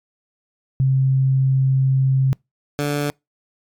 sine / 15% pulse tone pair in turn, 133.1 / 145.5 Hz, C3 / D3, +30 / -16 cents, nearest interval major second, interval 154 cents, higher second, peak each -13 dBFS, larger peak neither, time 0.8-2.33 / 2.79-3.1 s, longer first, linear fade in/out 0 ms, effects noise-tail reverb RT60 0.2 s tail -26 dB re dry + MP3 96 kbps

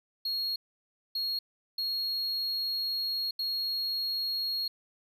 triangle tone bursts at uneven times, 4296 Hz, C8, 45 cents sharp, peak -28 dBFS, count 4, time 0.25-0.56 / 1.15-1.39 / 1.78-3.31 / 3.39-4.68 s, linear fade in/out 5 ms, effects none

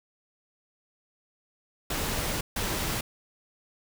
pink noise bursts at uneven times, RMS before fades -30 dBFS, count 2, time 1.9-2.41 / 2.56-3.01 s, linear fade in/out 5 ms, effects none

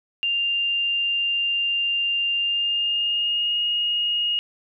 sine tone with pitch glide, 2794 to 2866 Hz, F7 to F7, 0 to +44 cents, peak -20 dBFS, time 0.23-4.39 s, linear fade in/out 0 ms, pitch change +44 cents, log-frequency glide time 2.36-3.61 s, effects none

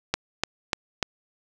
click train, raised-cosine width 0.2 ms, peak -5 dBFS, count 4, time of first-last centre 0.14-1.028 s, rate 3.38 Hz, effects none

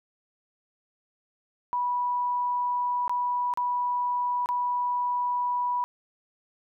sine tone with dropouts, 980 Hz, B5, 14 cents flat, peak -24 dBFS, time 1.73-5.84 s, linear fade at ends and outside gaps 0 ms, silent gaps 3.079-3.095 / 3.538-3.574 / 4.459-4.489 s, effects none

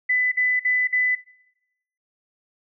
sine tone bursts, 2000 Hz, B6, 21 cents sharp, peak -17 dBFS, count 4, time 0.09-1.154 s, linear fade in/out 10 ms, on 230 ms, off 48 ms, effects noise-tail reverb RT60 0.9 s tail -21 dB re dry

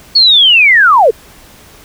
sine linear sweep, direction down, 4435 to 396.7 Hz, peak -3 dBFS, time 0.15-1.11 s, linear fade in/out 10 ms, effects pink hiss -39 dBFS RMS until 1.84 s

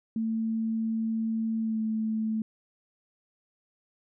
sine tone with pitch glide, 223.6 to 219.6 Hz, A3 to A3, +28 to -3 cents, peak -26 dBFS, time 0.16-2.42 s, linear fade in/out 2 ms, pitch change -31 cents, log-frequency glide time 1.6-1.8 s, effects none

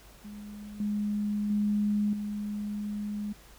sine tone with level steps, 207.7 Hz, G#3, in tune, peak -40 / -27 / -24 / -31 dBFS, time 0.24-3.33 s, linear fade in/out 10 ms, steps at 0.8 / 1.5 / 2.13 s, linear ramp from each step 2 ms, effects added 50 Hz sine -55 dBFS peak until 3.58 s + pink hiss -55 dBFS RMS until 3.58 s

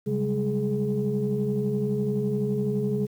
sine tone cluster, 135.6 / 192.4 / 204.2 / 420.4 Hz, C#3 / G3 / G#3 / G#4, -38 / -32 / -29 / +21 cents, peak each -28 / -32 / -27 / -27 dBFS, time 0.06-3.07 s, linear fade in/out 20 ms, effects tanh soft clip ceiling -15 dBFS + 9-bit

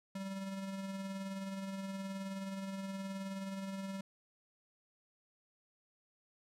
square tone with tremolo, 193.9 Hz, G3, 19 cents flat, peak -39 dBFS, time 0.15-4.01 s, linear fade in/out 5 ms, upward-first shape sine, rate 19 Hz, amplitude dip 35%, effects low-pass 11000 Hz 12 dB/octave

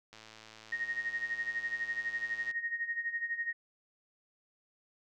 click train, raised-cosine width 0.2 ms, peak -34 dBFS, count 263, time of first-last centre 0.13-2.512 s, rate 110 Hz
sine tone with tremolo, 1864.7 Hz, A#6, in tune, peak -30 dBFS, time 0.72-3.53 s, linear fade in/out 5 ms, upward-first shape sine, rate 12 Hz, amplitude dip 75%
effects none

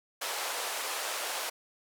pink band-pass noise, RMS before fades -35 dBFS, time 0.21-1.5 s, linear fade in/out 10 ms, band 520 to 14000 Hz, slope 24 dB/octave, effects none

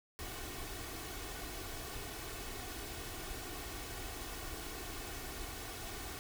pink noise with comb filter, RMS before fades -44 dBFS, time 0.19-6.19 s, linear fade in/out 0 ms, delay 2.7 ms, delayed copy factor +0.6, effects none

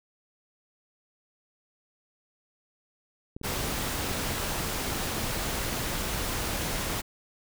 clicks, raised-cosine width 3 ms, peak -25 dBFS, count 8, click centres 3.365 / 3.414 / 4.114 / 4.318 / 5.473 / 5.529 / 5.728 / 5.807 s
pink noise, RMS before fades -31 dBFS, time 3.43-7.02 s, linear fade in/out 20 ms
effects none

